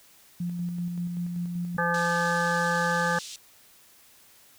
sine tone with tremolo, 174.61 Hz, F3, in tune, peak -27 dBFS, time 0.4-1.77 s, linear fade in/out 5 ms, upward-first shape square, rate 5.2 Hz, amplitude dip 30%
harmonic tone, 171.6 Hz, F3, 30 cents flat, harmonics 1 / 3 / 5 / 7 / 9 / 10, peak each -30 / -30 / -30 / -30 / -30 / -30 dBFS, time 1.78-3.19 s, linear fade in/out 5 ms
pink band-pass noise, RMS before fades -41 dBFS, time 1.94-3.36 s, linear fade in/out 2 ms, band 3300 to 8100 Hz, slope 24 dB/octave
effects white hiss -56 dBFS RMS until 4.58 s

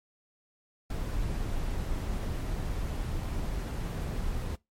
brown noise with ADSR envelope, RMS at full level -30 dBFS, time 0.9-4.56 s, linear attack 5 ms, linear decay 3 ms, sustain -2 dB, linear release 11 ms, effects noise-tail reverb RT60 0.2 s tail -22 dB re dry + MP3 64 kbps

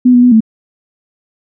sine tone with pitch steps, 249.8 / 244.3 / 247.4 / 221.3 Hz, B3 / B3 / B3 / A3, +20 / -19 / +3 / +10 cents, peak -3 dBFS, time 0.05-0.406 s, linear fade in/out 10 ms, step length 89 ms, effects none

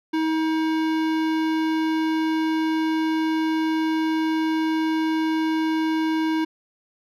sine tone with hard clipping, 318.1 Hz, D#4, 38 cents sharp, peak -22 dBFS, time 0.13-6.45 s, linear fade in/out 10 ms, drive 18 dB, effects none

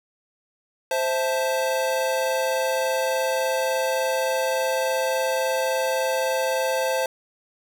square chord, A minor, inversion first, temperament equal, 523.3 / 659.3 / 880 Hz, C5 / E5 / A5, 0 / 0 / 0 cents, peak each -24 / -29 / -29 dBFS, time 0.91-7.06 s, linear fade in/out 2 ms, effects none

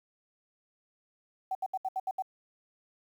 sine tone bursts, 759 Hz, F#5, 44 cents sharp, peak -29 dBFS, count 7, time 1.51-2.223 s, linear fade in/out 5 ms, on 41 ms, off 71 ms, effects 10-bit

